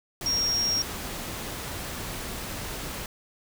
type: tone in noise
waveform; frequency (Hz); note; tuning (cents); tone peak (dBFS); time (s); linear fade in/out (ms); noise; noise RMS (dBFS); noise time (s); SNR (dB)
sine; 5588; F8; 0; -23; 0.26-0.82; 2; pink; -35; 0.21-3.06; +9
effects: none